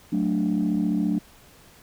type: chord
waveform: sine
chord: D major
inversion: first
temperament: equal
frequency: 185 / 220 / 293.7 Hz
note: F#3 / A3 / D4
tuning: 0 / 0 / 0 cents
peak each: -24 dBFS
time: 0.12-1.19 s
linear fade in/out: 10 ms
effects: tanh soft clip ceiling -15 dBFS + pink hiss -52 dBFS RMS until 1.82 s